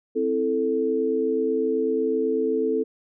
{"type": "chord", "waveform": "sine", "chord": "A minor", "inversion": "first", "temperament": "equal", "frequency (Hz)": [261.6, 329.6, 440], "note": ["C4", "E4", "A4"], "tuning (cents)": [0, 0, 0], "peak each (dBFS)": [-27, -28, -22], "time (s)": [0.15, 2.84], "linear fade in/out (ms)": 20, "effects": []}